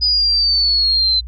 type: exponential sweep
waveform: sine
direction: down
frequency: 4983 to 4045 Hz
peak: -12 dBFS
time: 0.01-1.21 s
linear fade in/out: 20 ms
effects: added 60 Hz sine -27 dBFS peak until 1.27 s